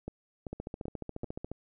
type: two click trains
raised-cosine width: 2 ms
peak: -24 / -24 dBFS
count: 4 / 15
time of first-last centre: 0.08-1.243 / 0.53-1.516 s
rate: 2.58 / 14.2 Hz
effects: none